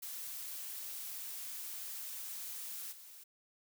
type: noise with level steps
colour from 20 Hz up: blue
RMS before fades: -44 / -54 dBFS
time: 0.02-3.24 s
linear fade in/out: 10 ms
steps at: 2.91 s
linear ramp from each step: 20 ms
effects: none